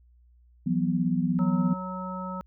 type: chord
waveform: sine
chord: E suspended second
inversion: none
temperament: equal with one note detuned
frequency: 167.99 / 185 / 246.9 Hz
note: E3 / F#3 / B3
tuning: +33 / 0 / 0 cents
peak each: -27 dBFS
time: 0.66-1.74 s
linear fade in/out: 10 ms
type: harmonic tone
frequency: 185 Hz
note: F#3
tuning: in tune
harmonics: 1 / 3 / 5 / 7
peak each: -34 / -40 / -39 / -37 dBFS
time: 1.39-2.41 s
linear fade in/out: 0 ms
effects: added 60 Hz sine -55 dBFS peak until 2.46 s